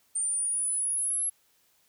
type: linear sweep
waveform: sine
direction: up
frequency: 8900 to 11160 Hz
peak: -26 dBFS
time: 0.15-1.3 s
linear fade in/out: 10 ms
effects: white hiss -67 dBFS RMS until 1.88 s